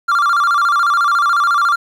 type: tone with vibrato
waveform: triangle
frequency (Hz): 1271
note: D#6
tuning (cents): +36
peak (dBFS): -9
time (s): 0.08-1.76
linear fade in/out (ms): 10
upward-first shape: square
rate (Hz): 14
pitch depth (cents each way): 150
effects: 8-bit